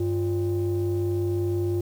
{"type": "tone pair together", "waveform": "sine", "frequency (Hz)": [98, 349.2], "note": ["G2", "F4"], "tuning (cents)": [0, 0], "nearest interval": "octave + minor seventh", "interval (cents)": 2200, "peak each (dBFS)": [-24, -23], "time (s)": [0, 1.81], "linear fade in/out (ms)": 5, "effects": ["tanh soft clip ceiling -19 dBFS", "8-bit"]}